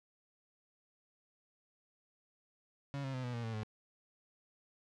35% pulse tone with pitch steps, 140 / 134.06 / 128.38 / 122.94 / 117.73 / 112.73 / 107.95 Hz, C#3 / C3 / C3 / B2 / A#2 / A2 / A2, +18 / +42 / -32 / -7 / +18 / +42 / -33 cents, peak -36 dBFS, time 2.94-3.633 s, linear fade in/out 0 ms, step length 99 ms, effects low-pass 5000 Hz 12 dB/octave

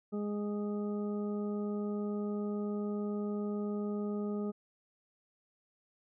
harmonic tone, 207 Hz, G#3, 5 cents flat, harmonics 1 / 2 / 3 / 4 / 6, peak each -34 / -38 / -48 / -54 / -51 dBFS, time 0.12-4.52 s, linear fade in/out 20 ms, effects none

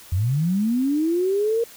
sine linear sweep, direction up, 82.41 to 471.2 Hz, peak -18 dBFS, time 0.12-1.64 s, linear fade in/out 5 ms, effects white hiss -45 dBFS RMS until 1.76 s

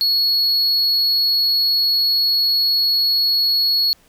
triangle tone, 4353 Hz, C#8, 32 cents flat, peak -13 dBFS, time 0.01-3.93 s, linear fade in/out 0 ms, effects pink hiss -54 dBFS RMS until 4.08 s

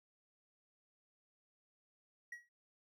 triangle tone with exponential decay, 1912 Hz, A#6, 43 cents sharp, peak -40 dBFS, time 2.32-2.49 s, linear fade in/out 5 ms, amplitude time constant 36 ms, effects none

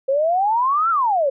sine exponential two-way sweep, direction up then down, 523.3 to 1388 to 523.3 Hz, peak -15 dBFS, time 0.08-1.3 s, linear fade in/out 10 ms, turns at 0.9 s, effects none

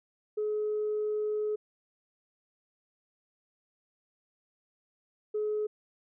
sine tone pair in turn, 424.2 / 424.2 Hz, G#4 / G#4, +37 / +37 cents, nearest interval unison, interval 0 cents, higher neither, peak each -27 dBFS, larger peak neither, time 0.37-1.56 / 5.34-5.67 s, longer first, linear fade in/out 10 ms, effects tanh soft clip ceiling -24 dBFS

